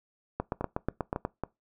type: two click trains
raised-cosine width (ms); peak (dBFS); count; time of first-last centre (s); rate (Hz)
1; -15 / -17; 8 / 4; 0.4-1.251 / 0.61-1.436; 8.23 / 3.63
effects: noise-tail reverb RT60 0.2 s tail -22 dB re dry